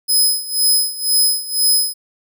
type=tone with tremolo; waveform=15% pulse; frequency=5070 Hz; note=D#8; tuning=32 cents sharp; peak=-5 dBFS; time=0.08-1.94 s; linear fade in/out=20 ms; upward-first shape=sine; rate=2 Hz; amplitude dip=85%; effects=none